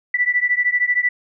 sine beating tone pair, 1964 / 1977 Hz, B6 / B6, -10 / +1 cents, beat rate 13 Hz, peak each -18 / -19 dBFS, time 0.14-1.09 s, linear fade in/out 5 ms, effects none

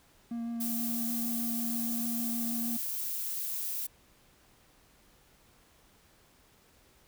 triangle tone with vibrato, 233.1 Hz, A#3, in tune, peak -31 dBFS, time 0.31-2.77 s, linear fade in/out 5 ms, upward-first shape triangle, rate 6.4 Hz, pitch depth 14 cents each way
violet noise, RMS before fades -35 dBFS, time 0.6-3.87 s, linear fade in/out 10 ms
effects pink hiss -63 dBFS RMS until 7.07 s

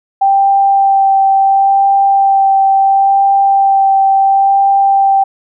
sine tone with vibrato, 784 Hz, G5, in tune, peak -6 dBFS, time 0.21-5.24 s, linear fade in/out 10 ms, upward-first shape sine, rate 0.72 Hz, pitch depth 11 cents each way, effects none

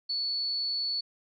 sine tone, 4435 Hz, C#8, in tune, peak -28 dBFS, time 0.09-1.01 s, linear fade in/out 10 ms, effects none

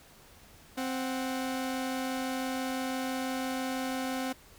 sawtooth tone pair together, 261.6 / 738.8 Hz, C4 / F#5, 0 / -3 cents, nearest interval octave + tritone, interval 1797 cents, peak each -28 / -35 dBFS, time 0.77-4.33 s, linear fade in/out 10 ms, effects pink hiss -56 dBFS RMS until 4.58 s

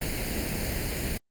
pink noise with comb filter, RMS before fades -30 dBFS, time 0.01-1.18 s, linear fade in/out 10 ms, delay 0.43 ms, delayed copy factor +0.7, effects Opus 32 kbps

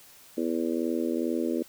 harmonic tone, 82.41 Hz, E2, in tune, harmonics 3 / 4 / 5 / 6 / 7, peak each -30 / -29 / -34 / -35 / -38 dBFS, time 0.37-1.63 s, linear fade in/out 10 ms, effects white hiss -53 dBFS RMS until 1.68 s

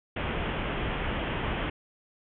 pink low-pass noise, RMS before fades -31 dBFS, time 0.16-1.7 s, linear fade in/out 5 ms, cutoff 3300 Hz, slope 96 dB/octave, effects none

